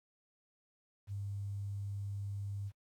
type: tone with quantisation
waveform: sine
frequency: 100 Hz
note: G2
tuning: 35 cents sharp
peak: -37 dBFS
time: 1.07-2.72 s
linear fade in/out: 50 ms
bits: 11
effects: AAC 64 kbps